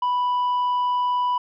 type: tone with tanh clipping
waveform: sine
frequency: 987.8 Hz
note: B5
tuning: in tune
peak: -20 dBFS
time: 0.02-1.38 s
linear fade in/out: 5 ms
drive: 3 dB
effects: none